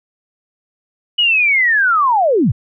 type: linear sweep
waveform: sine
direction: down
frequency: 2961 to 82.41 Hz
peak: -10 dBFS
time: 1.18-2.52 s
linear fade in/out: 10 ms
effects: none